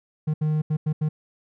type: tone bursts at uneven times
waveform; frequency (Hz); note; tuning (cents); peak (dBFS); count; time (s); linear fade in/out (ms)
triangle; 153.7; D#3; -21; -18; 5; 0.27-0.34 / 0.41-0.62 / 0.7-0.77 / 0.86-0.93 / 1.01-1.09; 10
effects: none